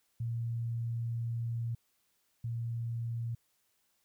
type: tone pair in turn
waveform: sine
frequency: 116.54 / 116.54 Hz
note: A#2 / A#2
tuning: 0 / 0 cents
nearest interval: unison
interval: 0 cents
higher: neither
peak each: -32 / -33 dBFS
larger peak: first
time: 0.2-1.75 / 2.44-3.35 s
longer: first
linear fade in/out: 5 ms
effects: white hiss -75 dBFS RMS until 4.04 s